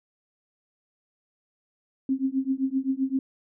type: tone with tremolo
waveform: sine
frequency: 266.4 Hz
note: C4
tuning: 31 cents sharp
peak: -19 dBFS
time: 2.09-3.19 s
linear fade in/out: 2 ms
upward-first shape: triangle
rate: 7.7 Hz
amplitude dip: 100%
effects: none